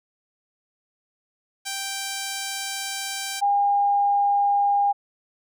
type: tone pair in turn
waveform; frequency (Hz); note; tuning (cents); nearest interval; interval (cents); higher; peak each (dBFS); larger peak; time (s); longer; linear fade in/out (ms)
5% pulse / sine; 784 / 808.4; G5 / G#5; 0 / -47; minor second; 53; second; -16 / -17; first; 1.65-3.41 / 3.41-4.93; first; 20
effects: none